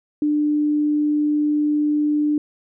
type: tone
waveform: sine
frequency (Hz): 297.9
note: D4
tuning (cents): +25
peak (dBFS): -16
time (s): 0.22-2.38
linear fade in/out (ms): 2
effects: none